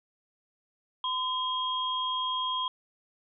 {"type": "tone pair together", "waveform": "sine", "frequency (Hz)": [1020, 3250], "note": ["C6", "G#7"], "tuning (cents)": [-44, -38], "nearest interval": "octave + minor sixth", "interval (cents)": 2006, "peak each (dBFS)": [-30, -31], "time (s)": [1.04, 2.68], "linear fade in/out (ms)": 2, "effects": []}